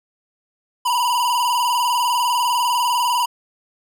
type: tone with vibrato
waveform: square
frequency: 965 Hz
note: B5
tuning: 40 cents flat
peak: -17 dBFS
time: 0.85-3.26 s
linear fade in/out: 10 ms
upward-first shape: square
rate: 20 Hz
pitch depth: 57 cents each way
effects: none

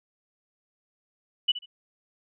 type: tone with echo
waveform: sine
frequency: 2960 Hz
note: F#7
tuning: in tune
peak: -18 dBFS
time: 1.48-1.52 s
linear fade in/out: 10 ms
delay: 70 ms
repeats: 2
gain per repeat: -13 dB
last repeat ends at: 1.66 s
effects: none

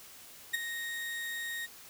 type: tone with ADSR envelope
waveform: 35% pulse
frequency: 1864 Hz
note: A#6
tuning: 1 cent flat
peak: -24 dBFS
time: 0.53-1.67 s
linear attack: 15 ms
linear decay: 14 ms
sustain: -10 dB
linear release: 25 ms
effects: white hiss -52 dBFS RMS until 1.89 s

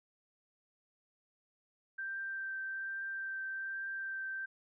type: tone with vibrato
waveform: sine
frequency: 1568 Hz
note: G6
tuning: in tune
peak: -37 dBFS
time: 1.98-4.46 s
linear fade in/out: 10 ms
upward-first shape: triangle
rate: 1.2 Hz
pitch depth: 12 cents each way
effects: none

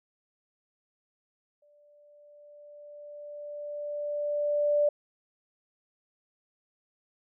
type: tone with exponential growth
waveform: sine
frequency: 587.3 Hz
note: D5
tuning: in tune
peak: -20 dBFS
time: 1.62-4.89 s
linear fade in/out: 5 ms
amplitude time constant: 710 ms
effects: none

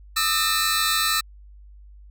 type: tone cluster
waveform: sawtooth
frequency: 1212 / 1305 / 1817 / 4002 / 4411 Hz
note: D#6 / E6 / A#6 / B7 / C#8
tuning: -46 / -18 / -45 / +22 / -9 cents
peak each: -25 / -22 / -23 / -21 / -28 dBFS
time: 0.16-1.21 s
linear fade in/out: 10 ms
effects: added 50 Hz sine -43 dBFS peak until 2.1 s

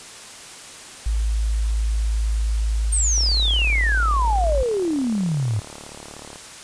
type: tone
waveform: sine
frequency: 54.4 Hz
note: A1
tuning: 19 cents flat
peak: -18 dBFS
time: 1.06-4.63 s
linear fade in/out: 5 ms
type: exponential sweep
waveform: sine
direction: down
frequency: 8870 to 99 Hz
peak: -19 dBFS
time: 2.92-5.6 s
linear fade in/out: 10 ms
type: click train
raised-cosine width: 1 ms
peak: -24 dBFS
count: 117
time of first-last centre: 3.18-6.358 s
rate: 36.5 Hz
effects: white hiss -39 dBFS RMS until 6.63 s + resampled to 22050 Hz

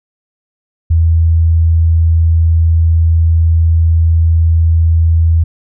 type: tone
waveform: sine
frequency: 82.1 Hz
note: E2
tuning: 6 cents flat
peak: -6 dBFS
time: 0.9-5.44 s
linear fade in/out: 10 ms
effects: none

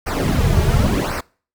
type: noise with flanger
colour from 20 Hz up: brown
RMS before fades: -17 dBFS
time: 0.06-1.21 s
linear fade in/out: 10 ms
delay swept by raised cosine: 0.27 to 3.97 ms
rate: 0.92 Hz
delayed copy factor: -0.8
effects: noise-tail reverb RT60 0.4 s tail -24 dB re dry

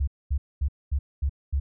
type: tone bursts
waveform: sine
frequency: 69.7 Hz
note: C#2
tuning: 10 cents sharp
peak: -21 dBFS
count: 6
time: 0-1.6 s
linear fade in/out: 10 ms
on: 75 ms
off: 230 ms
effects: none

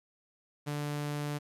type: tone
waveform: sawtooth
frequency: 146.83 Hz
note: D3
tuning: in tune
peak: -29 dBFS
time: 0.66-1.39 s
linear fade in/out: 20 ms
effects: resampled to 32000 Hz + 11-bit

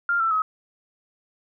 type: tone with pitch steps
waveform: sine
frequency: 1396.9 / 1334.6 / 1275.1 Hz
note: F6 / E6 / D#6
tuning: 0 / +21 / +42 cents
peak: -19 dBFS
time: 0.09-0.42 s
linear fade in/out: 2 ms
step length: 110 ms
effects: none

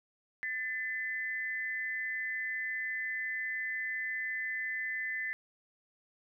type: tone pair together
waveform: sine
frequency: 1770.7 / 2025 Hz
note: A6 / B6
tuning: +10 / +43 cents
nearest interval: major second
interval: 233 cents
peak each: -36 / -36 dBFS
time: 0.43-5.33 s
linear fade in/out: 0 ms
effects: none

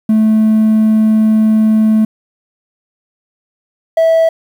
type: tone pair in turn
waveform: triangle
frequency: 217.9 / 653 Hz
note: A3 / E5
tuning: -17 / -17 cents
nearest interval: octave + perfect fifth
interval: 1900 cents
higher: second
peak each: -4 dBFS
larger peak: neither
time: 0.09-2.05 / 3.97-4.29 s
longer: first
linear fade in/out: 5 ms
effects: tanh soft clip ceiling -1 dBFS + 7-bit

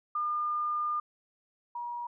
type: tone pair in turn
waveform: sine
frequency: 1208 / 956.2 Hz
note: D6 / A#5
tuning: +48 / +44 cents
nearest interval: major third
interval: 404 cents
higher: first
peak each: -28 / -34 dBFS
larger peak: first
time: 0.15-1 / 1.75-2.07 s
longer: first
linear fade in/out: 5 ms
effects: none

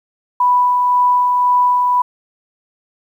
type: tone with tremolo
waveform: sine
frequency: 987.8 Hz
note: B5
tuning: in tune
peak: -9 dBFS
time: 0.4-2.02 s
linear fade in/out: 5 ms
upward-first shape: sine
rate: 1.9 Hz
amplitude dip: 25%
effects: 8-bit

